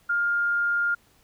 sine tone, 1408 Hz, F6, 14 cents sharp, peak -21 dBFS, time 0.09-0.95 s, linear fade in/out 10 ms, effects pink hiss -61 dBFS RMS until 1.23 s

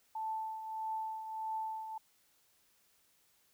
sine tone with tremolo, 880 Hz, A5, in tune, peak -34 dBFS, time 0.15-1.98 s, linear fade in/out 5 ms, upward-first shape triangle, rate 1.6 Hz, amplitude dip 60%, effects white hiss -71 dBFS RMS until 3.53 s

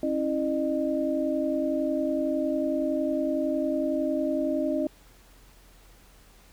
sine tone cluster, 272.4 / 323.3 / 610 Hz, C#4 / E4 / D#5, -30 / -34 / -34 cents, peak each -28 / -29 / -28 dBFS, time 0.03-4.87 s, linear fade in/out 2 ms, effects added 43 Hz sine -54 dBFS peak until 6.52 s + pink hiss -57 dBFS RMS until 6.52 s

